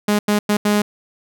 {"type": "tone bursts at uneven times", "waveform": "sawtooth", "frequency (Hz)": 207.7, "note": "G#3", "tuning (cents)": 0, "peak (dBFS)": -10, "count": 4, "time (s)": [[0.08, 0.19], [0.28, 0.39], [0.49, 0.57], [0.65, 0.82]], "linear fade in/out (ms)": 5, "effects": []}